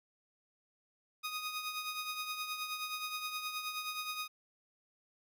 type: tone with tremolo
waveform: 15% pulse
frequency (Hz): 1244.5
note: D#6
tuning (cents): 0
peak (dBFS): -29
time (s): 1.23-4.28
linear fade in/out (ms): 20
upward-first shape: triangle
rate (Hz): 9.5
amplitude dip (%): 60
effects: none